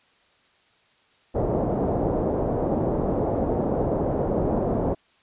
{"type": "low-pass noise", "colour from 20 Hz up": "white", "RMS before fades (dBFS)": -24, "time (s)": [1.34, 4.95], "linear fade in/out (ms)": 20, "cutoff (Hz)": 640, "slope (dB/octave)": 24, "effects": ["white hiss -61 dBFS RMS until 5.22 s", "resampled to 8000 Hz"]}